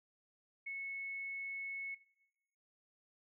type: tone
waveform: sine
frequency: 2199 Hz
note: C#7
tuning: 14 cents flat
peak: -40 dBFS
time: 0.66-1.95 s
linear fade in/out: 10 ms
effects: noise-tail reverb RT60 0.9 s tail -19 dB re dry